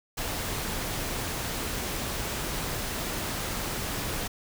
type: noise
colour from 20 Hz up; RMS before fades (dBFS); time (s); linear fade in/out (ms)
pink; -32; 0.17-4.28; 10
effects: none